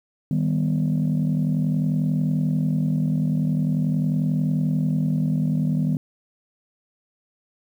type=chord; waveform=sine; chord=Eb augmented; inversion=none; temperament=equal; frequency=155.56 / 196 / 246.9 Hz; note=Eb3 / G3 / B3; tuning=0 / 0 / 0 cents; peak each=-20 / -24 / -24 dBFS; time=0.31-5.97 s; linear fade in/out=2 ms; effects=tanh soft clip ceiling -14 dBFS + 9-bit